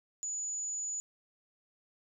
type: tone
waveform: sine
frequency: 6920 Hz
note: A8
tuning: 30 cents flat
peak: -34 dBFS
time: 0.23-1 s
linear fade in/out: 0 ms
effects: none